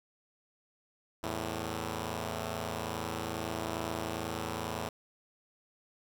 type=tone pair together; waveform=5% pulse; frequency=82.33 / 109.9 Hz; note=E2 / A2; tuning=-2 / -2 cents; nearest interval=perfect fourth; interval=500 cents; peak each=-26 dBFS; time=1.23-4.89 s; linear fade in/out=5 ms; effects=none